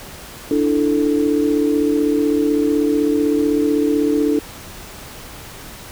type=chord; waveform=sine; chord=D suspended second; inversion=none; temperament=equal; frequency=293.7 / 329.6 / 440 Hz; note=D4 / E4 / A4; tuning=0 / 0 / 0 cents; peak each=-16 / -21 / -19 dBFS; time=0.51-4.39 s; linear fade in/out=2 ms; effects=pink hiss -36 dBFS RMS until 5.91 s